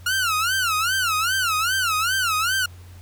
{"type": "tone with vibrato", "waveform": "sawtooth", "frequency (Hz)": 1396.9, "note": "F6", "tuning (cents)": 0, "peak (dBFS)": -16, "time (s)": [0.06, 2.66], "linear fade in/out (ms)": 5, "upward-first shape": "sine", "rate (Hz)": 2.5, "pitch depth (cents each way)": 200, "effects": ["added 89 Hz sine -40 dBFS peak until 3.01 s", "pink hiss -52 dBFS RMS until 3.01 s"]}